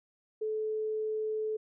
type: tone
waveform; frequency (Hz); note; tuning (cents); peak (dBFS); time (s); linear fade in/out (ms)
sine; 433.3; A4; -27; -30; 0.41-1.57; 10
effects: none